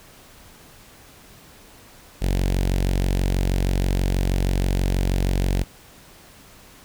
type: tone with notch filter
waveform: sawtooth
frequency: 46.25 Hz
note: F#1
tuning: in tune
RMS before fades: -21 dBFS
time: 2.21-5.64 s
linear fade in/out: 20 ms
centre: 1200 Hz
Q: 1.1
effects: pink hiss -48 dBFS RMS until 6.84 s